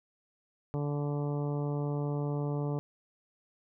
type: harmonic tone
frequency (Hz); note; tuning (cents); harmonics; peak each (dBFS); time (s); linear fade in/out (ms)
145.3; D3; -18; 1 / 2 / 3 / 4 / 5 / 6 / 7 / 8; -31 / -38 / -38 / -43 / -47 / -47 / -51 / -52; 0.74-2.79; 0
effects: none